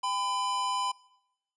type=tone pair together; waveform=square; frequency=796.3 / 1007 Hz; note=G5 / B5; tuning=+27 / +33 cents; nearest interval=major third; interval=406 cents; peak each=-38 / -29 dBFS; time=0.03-0.92 s; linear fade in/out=10 ms; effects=noise-tail reverb RT60 0.9 s tail -23 dB re dry + resampled to 22050 Hz